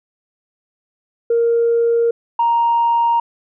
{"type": "tone pair in turn", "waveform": "sine", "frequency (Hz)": [466.2, 934.4], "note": ["A#4", "A#5"], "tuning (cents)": [0, 4], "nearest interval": "octave", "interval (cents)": 1204, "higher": "second", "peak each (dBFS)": -11, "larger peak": "neither", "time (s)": [[1.3, 2.11], [2.39, 3.2]], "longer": "neither", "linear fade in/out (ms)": 5, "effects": ["tanh soft clip ceiling -8 dBFS"]}